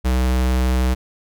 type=tone; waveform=square; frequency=63.4 Hz; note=B1; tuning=46 cents sharp; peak=-16 dBFS; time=0.04-0.95 s; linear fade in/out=20 ms; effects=none